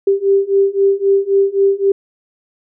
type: beating tone pair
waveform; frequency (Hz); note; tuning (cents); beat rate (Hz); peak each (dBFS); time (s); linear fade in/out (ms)
sine; 392 / 395.8; G4 / G4; 0 / +17; 3.8; -14 / -13; 0.07-1.92; 5
effects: none